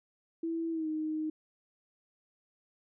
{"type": "tone with pitch glide", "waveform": "sine", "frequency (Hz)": [329.6, 311.1], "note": ["E4", "D#4"], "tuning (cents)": [0, 0], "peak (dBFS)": -31, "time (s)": [0.43, 1.3], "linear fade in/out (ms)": 5, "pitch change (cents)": -100, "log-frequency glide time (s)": [0.71, 0.88], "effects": []}